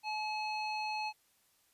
square tone with low-pass filter, 856 Hz, A5, 48 cents flat, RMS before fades -37 dBFS, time 0.03-1.13 s, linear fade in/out 50 ms, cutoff 3600 Hz, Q 6, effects white hiss -71 dBFS RMS until 1.73 s + resampled to 32000 Hz

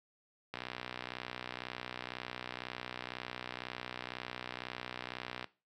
click train, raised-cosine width 0.3 ms, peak -23 dBFS, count 305, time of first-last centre 0.54-5.443 s, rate 62 Hz, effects noise-tail reverb RT60 0.3 s tail -19 dB re dry + high-pass 100 Hz 12 dB/octave

